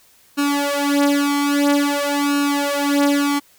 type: tone with flanger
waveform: sawtooth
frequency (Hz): 285.8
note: D4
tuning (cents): -47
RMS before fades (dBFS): -18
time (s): 0.37-3.4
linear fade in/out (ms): 20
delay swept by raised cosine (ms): 0.73 to 4.43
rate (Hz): 0.5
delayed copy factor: +0.95
effects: white hiss -53 dBFS RMS until 3.58 s